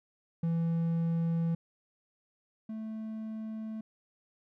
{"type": "tone pair in turn", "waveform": "triangle", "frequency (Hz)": [166.4, 219.4], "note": ["E3", "A3"], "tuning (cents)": [17, -5], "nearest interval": "perfect fourth", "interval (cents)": 478, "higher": "second", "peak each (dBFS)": [-25, -34], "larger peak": "first", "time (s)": [[0.43, 1.55], [2.69, 3.81]], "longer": "neither", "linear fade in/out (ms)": 5, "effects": []}